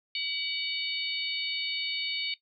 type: harmonic tone with a mistuned harmonic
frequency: 740 Hz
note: F#5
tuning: in tune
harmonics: 3 / 4 / 5 / 6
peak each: -35 / -35 / -35 / -35 dBFS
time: 0.15-2.34 s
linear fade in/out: 2 ms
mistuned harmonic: 3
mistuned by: +49 cents
effects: noise-tail reverb RT60 0.1 s tail -17 dB re dry